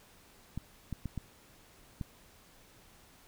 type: clicks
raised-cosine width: 5 ms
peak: -24 dBFS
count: 5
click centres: 0.576 / 0.927 / 1.057 / 1.177 / 2.012 s
effects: pink hiss -60 dBFS RMS until 3.27 s